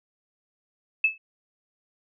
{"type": "tone with exponential decay", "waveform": "sine", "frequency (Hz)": 2611, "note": "E7", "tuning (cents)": -17, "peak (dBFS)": -14, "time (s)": [1.04, 1.18], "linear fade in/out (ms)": 5, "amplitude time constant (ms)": 30, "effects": []}